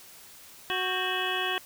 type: harmonic tone with a mistuned harmonic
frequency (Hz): 370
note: F#4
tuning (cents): 0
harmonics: 1 / 2 / 3 / 4 / 5 / 7 / 8 / 9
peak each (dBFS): -35 / -35 / -35 / -35 / -35 / -35 / -35 / -35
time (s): 0.7-1.58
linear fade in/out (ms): 0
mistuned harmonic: 4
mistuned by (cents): +110
effects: white hiss -50 dBFS RMS until 1.65 s